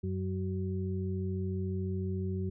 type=harmonic tone; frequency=94 Hz; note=F#2; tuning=28 cents sharp; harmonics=1 / 2 / 4; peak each=-33 / -36 / -39 dBFS; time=0.03-2.5 s; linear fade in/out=10 ms; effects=none